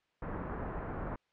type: low-pass noise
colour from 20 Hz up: pink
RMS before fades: -39 dBFS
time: 0.22-1.16 s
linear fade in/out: 5 ms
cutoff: 1500 Hz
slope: 24 dB/octave
effects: white hiss -75 dBFS RMS until 1.32 s + low-pass 3000 Hz 12 dB/octave